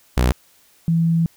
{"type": "tone pair in turn", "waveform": ["sawtooth", "sine"], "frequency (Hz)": [62.1, 165.79], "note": ["B1", "E3"], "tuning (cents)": [10, 10], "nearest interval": "octave + perfect fourth", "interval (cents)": 1700, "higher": "second", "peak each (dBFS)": [-10, -14], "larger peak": "first", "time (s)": [[0.17, 0.32], [0.88, 1.26]], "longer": "second", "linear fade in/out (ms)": 0, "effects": ["white hiss -55 dBFS RMS until 1.36 s"]}